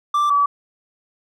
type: tone pair in turn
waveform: triangle / sine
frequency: 1174.7 / 1146.5 Hz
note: D6 / D6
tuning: 0 / -42 cents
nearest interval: unison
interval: 42 cents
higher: first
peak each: -13 dBFS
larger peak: neither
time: 0.14-0.3 / 0.3-0.46 s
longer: neither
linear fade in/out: 5 ms
effects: none